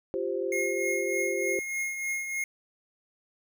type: chord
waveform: sine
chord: F suspended second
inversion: none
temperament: equal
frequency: 349.2 / 392 / 523.3 Hz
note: F4 / G4 / C5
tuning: 0 / 0 / 0 cents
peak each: -33 / -31 / -32 dBFS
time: 0.14-1.59 s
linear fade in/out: 0 ms
type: tone with tremolo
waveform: square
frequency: 2149 Hz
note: C7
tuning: 46 cents sharp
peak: -28 dBFS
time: 0.52-2.44 s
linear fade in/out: 2 ms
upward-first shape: triangle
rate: 3.3 Hz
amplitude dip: 55%
effects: none